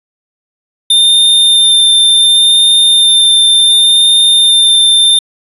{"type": "tone with vibrato", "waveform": "square", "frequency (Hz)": 3604, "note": "A7", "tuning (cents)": 41, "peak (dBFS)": -5, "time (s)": [0.9, 5.19], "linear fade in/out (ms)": 5, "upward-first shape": "sine", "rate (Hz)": 0.69, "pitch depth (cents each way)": 11, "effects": ["resampled to 32000 Hz"]}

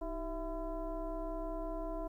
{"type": "tone with frequency modulation", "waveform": "sine", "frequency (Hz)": 314.3, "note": "D#4", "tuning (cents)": 18, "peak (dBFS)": -36, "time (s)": [0.01, 2.08], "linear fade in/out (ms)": 10, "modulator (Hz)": 347, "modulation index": 1.6, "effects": ["12-bit"]}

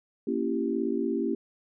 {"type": "chord", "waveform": "sine", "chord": "A# diminished seventh", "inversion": "none", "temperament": "equal with one note detuned", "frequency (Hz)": [233.1, 277.2, 335.4, 392], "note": ["A#3", "C#4", "E4", "G4"], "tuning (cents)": [0, 0, 30, 0], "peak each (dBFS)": -31, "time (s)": [0.27, 1.35], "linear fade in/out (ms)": 5, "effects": []}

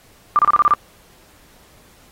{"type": "tone bursts", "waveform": "sine", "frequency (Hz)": 1190, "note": "D6", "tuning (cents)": 22, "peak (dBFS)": -9, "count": 7, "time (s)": [0.36, 0.737], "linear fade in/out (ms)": 0, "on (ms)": 29, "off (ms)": 29, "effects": ["pink hiss -51 dBFS RMS until 2.11 s", "AAC 48 kbps"]}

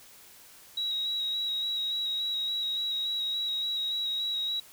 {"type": "tone with vibrato", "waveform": "sine", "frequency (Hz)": 3846, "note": "B7", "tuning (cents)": -47, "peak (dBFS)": -28, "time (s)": [0.77, 4.6], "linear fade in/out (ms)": 5, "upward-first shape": "square", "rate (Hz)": 3.5, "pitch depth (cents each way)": 17, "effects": ["white hiss -53 dBFS RMS until 4.72 s"]}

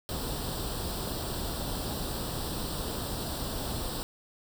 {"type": "noise with comb filter", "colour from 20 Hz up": "pink", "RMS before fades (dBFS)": -34, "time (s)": [0.09, 4.03], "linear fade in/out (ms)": 0, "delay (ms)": 0.23, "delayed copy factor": 0.75, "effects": []}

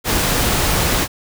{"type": "noise", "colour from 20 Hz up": "pink", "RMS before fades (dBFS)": -17, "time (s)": [0.04, 1.08], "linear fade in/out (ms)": 50, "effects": []}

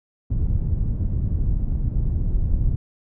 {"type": "low-pass noise", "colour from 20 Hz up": "pink", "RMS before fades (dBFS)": -21, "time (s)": [0.3, 2.76], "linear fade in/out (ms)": 5, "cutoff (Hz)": 110, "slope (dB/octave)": 12, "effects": []}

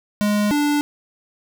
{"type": "tone pair in turn", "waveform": "square", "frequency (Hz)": [207.7, 292.8], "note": ["G#3", "D4"], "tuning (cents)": [0, -5], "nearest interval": "tritone", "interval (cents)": 595, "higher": "second", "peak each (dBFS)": [-17, -17], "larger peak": "neither", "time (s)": [[0.21, 0.51], [0.51, 0.81]], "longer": "neither", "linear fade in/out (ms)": 0, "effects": []}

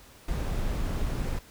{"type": "noise", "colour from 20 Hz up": "brown", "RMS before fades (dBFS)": -29, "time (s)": [0.28, 1.39], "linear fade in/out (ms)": 5, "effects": ["pink hiss -53 dBFS RMS until 1.5 s"]}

